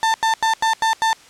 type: tone bursts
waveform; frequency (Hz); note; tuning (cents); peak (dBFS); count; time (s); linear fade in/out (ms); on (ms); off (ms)
35% pulse; 893; A5; +25; -13; 6; 0.03-1.13; 0; 110; 88
effects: white hiss -46 dBFS RMS until 1.29 s + low-pass 7000 Hz 12 dB/octave